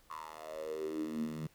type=tone with high-pass filter sweep; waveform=10% pulse; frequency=78.3 Hz; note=D#2; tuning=11 cents sharp; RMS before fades=-40 dBFS; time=0.1-1.47 s; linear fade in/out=5 ms; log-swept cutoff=1100 to 160 Hz; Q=9.6; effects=pink hiss -66 dBFS RMS until 1.54 s